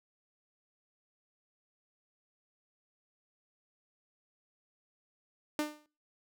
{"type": "tone with exponential decay", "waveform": "sawtooth", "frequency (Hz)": 300, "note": "D4", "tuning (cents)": 37, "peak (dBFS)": -24, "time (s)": [5.59, 5.86], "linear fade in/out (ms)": 1, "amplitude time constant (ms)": 57, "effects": ["noise-tail reverb RT60 0.4 s tail -24 dB re dry"]}